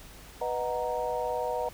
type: chord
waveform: sine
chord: B major seventh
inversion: none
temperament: equal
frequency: 493.9 / 622.3 / 740 / 932.3 Hz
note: B4 / D#5 / F#5 / A#5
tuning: 0 / 0 / 0 / 0 cents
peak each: -32 / -34 / -35 / -34 dBFS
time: 0.41-1.69 s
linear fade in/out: 5 ms
effects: added 50 Hz sine -52 dBFS peak until 1.73 s + pink hiss -50 dBFS RMS until 1.73 s